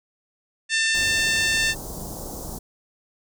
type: harmonic tone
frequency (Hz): 894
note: A5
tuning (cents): +27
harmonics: 2 / 3 / 4 / 5 / 6 / 7 / 8 / 9 / 10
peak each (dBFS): -22 / -26 / -28 / -30 / -32 / -33 / -34 / -35 / -36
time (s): 0.69-1.75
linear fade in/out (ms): 50
type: band-stop noise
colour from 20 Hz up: pink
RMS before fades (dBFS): -34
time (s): 0.94-2.59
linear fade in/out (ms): 10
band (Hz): 930 to 5600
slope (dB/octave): 24
effects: none